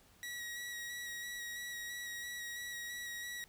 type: tone with vibrato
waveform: sawtooth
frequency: 1917 Hz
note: A#6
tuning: 48 cents sharp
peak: -38 dBFS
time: 0.23-3.44 s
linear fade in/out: 0 ms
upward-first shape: square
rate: 3 Hz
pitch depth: 15 cents each way
effects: pink hiss -65 dBFS RMS until 3.48 s